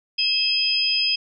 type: tone cluster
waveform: sine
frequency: 2604 / 3216 / 5020 Hz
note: E7 / G7 / D#8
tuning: -22 / +44 / +15 cents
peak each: -25 / -26 / -20 dBFS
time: 0.18-1.16 s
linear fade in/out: 10 ms
effects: none